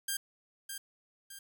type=tone with echo; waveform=5% pulse; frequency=1597 Hz; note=G6; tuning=32 cents sharp; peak=-21 dBFS; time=0.08-0.17 s; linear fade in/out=5 ms; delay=610 ms; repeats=2; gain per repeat=-7 dB; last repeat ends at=1.39 s; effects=10-bit